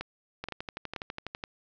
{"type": "two click trains", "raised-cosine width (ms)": 0.3, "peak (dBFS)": [-19, -20], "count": [4, 12], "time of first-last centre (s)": [[0.01, 1.439], [0.44, 1.349]], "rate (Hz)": [2.1, 12.1], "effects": ["resampled to 16000 Hz", "9-bit"]}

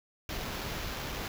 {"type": "noise with sample-and-hold", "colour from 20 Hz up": "pink", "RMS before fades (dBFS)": -37, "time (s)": [0.29, 1.28], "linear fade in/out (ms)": 2, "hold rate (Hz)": 8820, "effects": []}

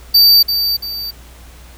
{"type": "tone with echo", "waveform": "square", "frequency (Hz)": 4631, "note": "D8", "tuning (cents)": -25, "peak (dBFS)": -6, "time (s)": [0.14, 0.43], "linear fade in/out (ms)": 10, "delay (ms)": 340, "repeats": 2, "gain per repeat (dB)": -8, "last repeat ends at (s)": 1.11, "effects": ["added 60 Hz sine -37 dBFS peak until 1.77 s", "pink hiss -43 dBFS RMS until 1.77 s"]}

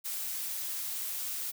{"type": "noise", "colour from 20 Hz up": "blue", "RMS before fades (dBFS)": -36, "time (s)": [0.04, 1.52], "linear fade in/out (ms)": 20, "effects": []}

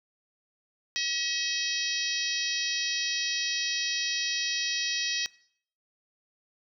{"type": "harmonic tone", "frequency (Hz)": 640, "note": "D#5", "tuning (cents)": 49, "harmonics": [3, 4, 5, 6, 7, 8, 9], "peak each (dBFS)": [-35, -35, -35, -35, -35, -35, -35], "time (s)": [0.96, 5.26], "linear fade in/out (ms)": 0, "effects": ["noise-tail reverb RT60 0.6 s tail -21 dB re dry"]}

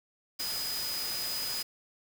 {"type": "tone in noise", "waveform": "sine", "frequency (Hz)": 4978, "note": "D#8", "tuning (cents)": 0, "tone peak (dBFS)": -34, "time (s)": [0.39, 1.63], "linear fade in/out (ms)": 10, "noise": "white", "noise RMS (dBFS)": -37, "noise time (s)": [0.39, 1.63], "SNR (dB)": 0, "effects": []}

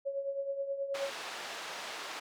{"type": "tone with tremolo", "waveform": "sine", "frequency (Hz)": 553, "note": "C#5", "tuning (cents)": -4, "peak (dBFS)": -30, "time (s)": [0.05, 1.11], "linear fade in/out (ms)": 20, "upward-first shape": "triangle", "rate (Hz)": 9.4, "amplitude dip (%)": 70}
{"type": "band-pass noise", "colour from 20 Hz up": "pink", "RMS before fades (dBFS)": -42, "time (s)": [0.94, 2.2], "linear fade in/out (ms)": 10, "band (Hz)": [650, 5200], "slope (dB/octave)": 12}
{"effects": []}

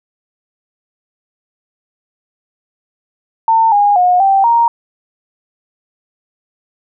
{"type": "tone with pitch steps", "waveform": "sine", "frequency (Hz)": [900, 818, 721, 781, 934], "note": ["A5", "G#5", "F#5", "G5", "A#5"], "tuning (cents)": [39, -26, -45, -7, 3], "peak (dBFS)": -7, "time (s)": [3.48, 4.68], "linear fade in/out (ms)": 2, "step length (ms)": 240, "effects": []}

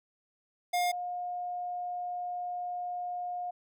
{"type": "tone pair in turn", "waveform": ["square", "sine"], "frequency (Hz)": [711, 714], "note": ["F5", "F5"], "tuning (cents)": [31, 38], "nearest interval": "unison", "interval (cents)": 7, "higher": "second", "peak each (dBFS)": [-27, -33], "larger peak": "first", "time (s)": [[0.73, 0.92], [0.92, 3.51]], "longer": "second", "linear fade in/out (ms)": 10, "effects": []}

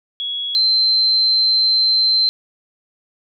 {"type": "tone pair in turn", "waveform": "sine", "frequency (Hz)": [3346, 4106], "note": ["G#7", "C8"], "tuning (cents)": [12, -33], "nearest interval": "major third", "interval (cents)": 355, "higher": "second", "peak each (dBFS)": [-21, -12], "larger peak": "second", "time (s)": [[0.2, 0.55], [0.55, 2.29]], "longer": "second", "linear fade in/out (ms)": 0, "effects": []}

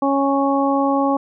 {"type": "harmonic tone", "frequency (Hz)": 276.5, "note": "C#4", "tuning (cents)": -4, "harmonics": [1, 2, 3, 4], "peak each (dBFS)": [-18, -21, -21, -23], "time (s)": [0.02, 1.17], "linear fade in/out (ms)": 5, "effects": []}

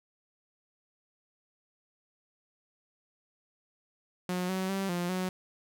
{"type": "tone with pitch steps", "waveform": "sawtooth", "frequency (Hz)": [180.8, 188.1, 194.2, 175.5, 184.6], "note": ["F#3", "F#3", "G3", "F3", "F#3"], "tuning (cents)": [-40, 29, -16, 9, -4], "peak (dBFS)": -26, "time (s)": [4.29, 5.29], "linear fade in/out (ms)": 2, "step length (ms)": 200, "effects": []}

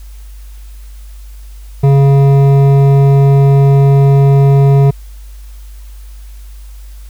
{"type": "tone with hard clipping", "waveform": "sine", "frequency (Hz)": 138.59, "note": "C#3", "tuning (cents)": 0, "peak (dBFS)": -6, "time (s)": [1.83, 4.91], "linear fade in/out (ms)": 10, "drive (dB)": 11, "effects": ["added 50 Hz sine -28 dBFS peak until 7.09 s", "white hiss -46 dBFS RMS until 7.09 s"]}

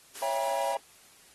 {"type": "high-pass noise", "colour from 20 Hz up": "white", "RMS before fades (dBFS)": -42, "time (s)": [0.15, 0.75], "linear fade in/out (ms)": 5, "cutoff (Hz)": 230, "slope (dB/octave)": 48}
{"type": "chord", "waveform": "triangle", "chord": "C# diminished seventh", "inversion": "none", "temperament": "just", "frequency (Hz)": [554.4, 665.2, 798.3, 957.9], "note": ["C#5", "E5", "G5", "Bb5"], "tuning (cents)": [0, 16, 31, 47], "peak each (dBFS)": -31, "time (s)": [0.22, 0.77], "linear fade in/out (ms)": 2}
{"effects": ["white hiss -57 dBFS RMS until 1.34 s", "AAC 32 kbps"]}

